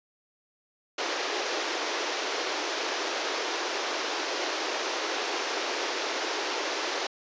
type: band-pass noise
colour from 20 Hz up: pink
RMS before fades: -31 dBFS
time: 0.98-7.07 s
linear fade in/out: 5 ms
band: 320 to 6300 Hz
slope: 48 dB/octave
effects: resampled to 16000 Hz